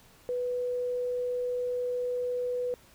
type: tone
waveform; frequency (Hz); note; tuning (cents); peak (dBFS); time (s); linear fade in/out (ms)
sine; 493.9; B4; 0; -28; 0.29-2.74; 0
effects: pink hiss -58 dBFS RMS until 2.94 s